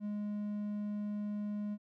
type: tone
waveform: triangle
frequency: 207.7 Hz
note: G#3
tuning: in tune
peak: -33 dBFS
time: 0-1.78 s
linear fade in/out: 50 ms
effects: none